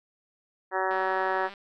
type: harmonic tone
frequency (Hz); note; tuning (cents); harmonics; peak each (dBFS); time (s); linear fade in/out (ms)
188.8; F#3; +35; 2 / 3 / 4 / 5 / 6 / 7 / 8 / 9 / 10; -32 / -33 / -31 / -31 / -37 / -35 / -38 / -34 / -39; 0.71-1.5; 50
type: click train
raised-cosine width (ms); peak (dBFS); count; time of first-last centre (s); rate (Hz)
0.3; -29; 126; 0.91-1.538; 199
effects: none